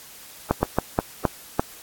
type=slowing click train; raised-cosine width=1 ms; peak=-3 dBFS; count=6; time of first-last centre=0.51-1.595 s; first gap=120 ms; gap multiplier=1.3; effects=white hiss -44 dBFS RMS until 1.82 s + AAC 64 kbps